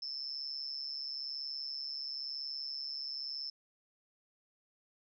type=tone with amplitude modulation; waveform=sine; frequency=5274 Hz; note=E8; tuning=in tune; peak=-34 dBFS; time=0.02-3.5 s; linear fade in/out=5 ms; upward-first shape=sine; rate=141 Hz; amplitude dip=90%; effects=none